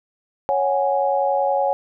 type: chord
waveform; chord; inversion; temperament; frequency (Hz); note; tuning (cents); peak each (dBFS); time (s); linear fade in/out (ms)
sine; C# suspended fourth; none; equal; 554.4 / 740 / 830.6; C#5 / F#5 / G#5; 0 / 0 / 0; -20 / -23 / -21; 0.49-1.73; 0
effects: none